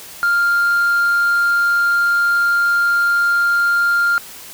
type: tone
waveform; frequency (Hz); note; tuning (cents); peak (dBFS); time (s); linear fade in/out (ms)
sine; 1399; F6; +3; -10; 0.23-4.18; 0
effects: tanh soft clip ceiling -11 dBFS + white hiss -36 dBFS RMS until 4.53 s